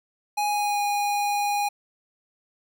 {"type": "tone with pitch glide", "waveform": "square", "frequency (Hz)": [830.6, 819.6], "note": ["G#5", "G#5"], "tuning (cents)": [0, -23], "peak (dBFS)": -23, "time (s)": [0.37, 1.69], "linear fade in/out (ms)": 10, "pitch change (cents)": -23, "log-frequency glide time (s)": [0.48, 0.8], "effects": []}